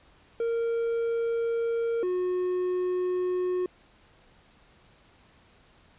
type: tone pair in turn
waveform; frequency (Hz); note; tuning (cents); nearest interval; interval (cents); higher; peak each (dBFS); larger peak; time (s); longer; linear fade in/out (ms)
triangle; 462.9 / 363.3; A#4 / F#4; -12 / -32; major third; 420; first; -23; neither; 0.4-2.03 / 2.03-3.66; neither; 2
effects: pink hiss -59 dBFS RMS until 5.98 s + resampled to 8000 Hz